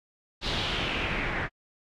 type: noise with low-pass filter sweep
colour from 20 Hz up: pink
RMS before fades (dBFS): -30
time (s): 0.41-1.49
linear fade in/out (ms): 50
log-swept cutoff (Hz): 4100 to 1800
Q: 3.6
effects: AAC 64 kbps